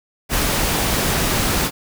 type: noise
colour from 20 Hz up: pink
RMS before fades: -19 dBFS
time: 0.29-1.71 s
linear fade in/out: 50 ms
effects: none